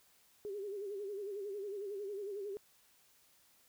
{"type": "tone with vibrato", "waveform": "sine", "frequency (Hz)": 402.7, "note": "G4", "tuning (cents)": 47, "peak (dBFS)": -39, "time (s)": [0.45, 2.57], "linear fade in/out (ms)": 0, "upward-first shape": "sine", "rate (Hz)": 11, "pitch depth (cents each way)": 82, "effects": ["white hiss -68 dBFS RMS until 3.68 s"]}